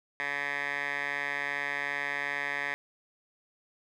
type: tone with band-pass filter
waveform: 10% pulse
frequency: 142.6 Hz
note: C#3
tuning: 49 cents sharp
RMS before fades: -33 dBFS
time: 0.2-2.74 s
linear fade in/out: 0 ms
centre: 1800 Hz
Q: 4.7
effects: none